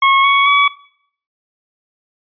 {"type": "tone with pitch steps", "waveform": "25% pulse", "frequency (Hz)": [1091, 1113.3, 1136], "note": ["C#6", "C#6", "C#6"], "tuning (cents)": [-28, 7, 42], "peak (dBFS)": -5, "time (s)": [0.02, 0.68], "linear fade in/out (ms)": 5, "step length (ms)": 220, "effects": ["noise-tail reverb RT60 0.6 s tail -18 dB re dry", "resampled to 11025 Hz"]}